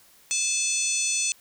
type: harmonic tone with a mistuned harmonic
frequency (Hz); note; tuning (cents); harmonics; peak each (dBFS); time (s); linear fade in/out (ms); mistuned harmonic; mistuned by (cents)
869; A5; -22; 3 / 4 / 5 / 6 / 7 / 8 / 9 / 10; -30 / -35 / -34 / -39 / -27 / -31 / -31 / -34; 0.31-1.32; 0; 9; +51
effects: white hiss -56 dBFS RMS until 1.4 s